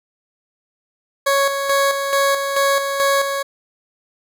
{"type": "tone with tremolo", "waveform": "20% pulse", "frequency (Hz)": 554.4, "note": "C#5", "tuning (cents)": 0, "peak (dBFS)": -9, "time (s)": [1.26, 3.43], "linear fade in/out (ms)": 10, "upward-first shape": "square", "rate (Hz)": 2.3, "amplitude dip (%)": 50, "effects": []}